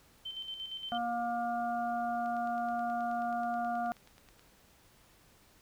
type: tone with tremolo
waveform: sine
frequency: 3095 Hz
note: G7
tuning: 23 cents flat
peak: -37 dBFS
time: 0.25-0.98 s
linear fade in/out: 10 ms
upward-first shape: square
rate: 8.6 Hz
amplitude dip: 50%
type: harmonic tone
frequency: 236.8 Hz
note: A#3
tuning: 27 cents sharp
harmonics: 1 / 3 / 5 / 6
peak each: -39 / -32 / -44 / -43 dBFS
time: 0.92-3.92 s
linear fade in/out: 0 ms
type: click train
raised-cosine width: 0.2 ms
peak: -39 dBFS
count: 21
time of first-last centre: 2.26-4.394 s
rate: 9.37 Hz
effects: pink hiss -63 dBFS RMS until 5.61 s

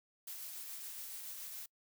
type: noise with tremolo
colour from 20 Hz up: blue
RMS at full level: -45 dBFS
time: 0.27-1.66 s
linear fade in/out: 5 ms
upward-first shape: triangle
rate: 7.1 Hz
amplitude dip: 30%
effects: noise-tail reverb RT60 0.1 s tail -25 dB re dry

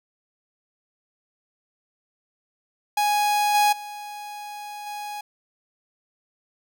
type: tone with level steps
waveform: 45% pulse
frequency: 830.6 Hz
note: G#5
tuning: in tune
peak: -19 / -16 / -34 / -31 dBFS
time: 2.97-5.21 s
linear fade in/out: 5 ms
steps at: 3.54 / 3.72 / 4.86 s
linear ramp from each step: 10 ms
effects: none

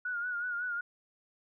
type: tone with vibrato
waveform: sine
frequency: 1445 Hz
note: F#6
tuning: 41 cents flat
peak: -32 dBFS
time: 0.05-0.81 s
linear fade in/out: 5 ms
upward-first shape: sine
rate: 5.4 Hz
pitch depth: 56 cents each way
effects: none

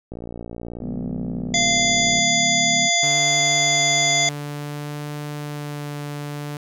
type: click train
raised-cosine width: 2 ms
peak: -20 dBFS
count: 122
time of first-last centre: 0.12-2.188 s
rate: 58.5 Hz
type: chord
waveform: sine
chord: C# dominant seventh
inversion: none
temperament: equal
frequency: 138.59 / 174.61 / 207.7 / 246.9 Hz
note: C#3 / E#3 / G#3 / B3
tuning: 0 / 0 / 0 / 0 cents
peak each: -35 / -32 / -32 / -29 dBFS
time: 0.8-2.9 s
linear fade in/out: 50 ms
type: harmonic tone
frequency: 691 Hz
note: F5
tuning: 19 cents flat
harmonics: 1 / 3 / 5 / 7 / 9 / 10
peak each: -24 / -21 / -22 / -27 / -27 / -22 dBFS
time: 1.54-4.29 s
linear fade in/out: 2 ms
type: tone with vibrato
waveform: sawtooth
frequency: 146.83 Hz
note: D3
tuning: in tune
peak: -24 dBFS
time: 3.03-6.57 s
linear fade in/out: 2 ms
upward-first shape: sine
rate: 0.57 Hz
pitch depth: 11 cents each way
effects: none

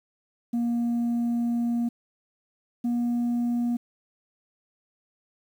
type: tone pair in turn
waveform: sine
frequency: 236.5 / 239.2 Hz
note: A#3 / A#3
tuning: +25 / +45 cents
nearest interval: unison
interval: 20 cents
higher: second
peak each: -20 dBFS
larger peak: neither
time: 0.53-1.89 / 2.84-3.77 s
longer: first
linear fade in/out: 10 ms
effects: tanh soft clip ceiling -22 dBFS + 9-bit

